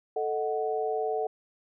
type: chord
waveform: sine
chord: D# diminished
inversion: second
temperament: equal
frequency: 440 / 622.3 / 740 Hz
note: A4 / D#5 / F#5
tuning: 0 / 0 / 0 cents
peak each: -29 / -35 / -31 dBFS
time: 0.16-1.27 s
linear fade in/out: 5 ms
effects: none